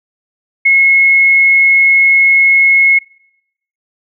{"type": "tone", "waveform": "sine", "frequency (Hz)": 2174, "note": "C#7", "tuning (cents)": -34, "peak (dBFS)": -5, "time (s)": [0.65, 2.99], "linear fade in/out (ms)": 10, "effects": ["noise-tail reverb RT60 0.8 s tail -23 dB re dry"]}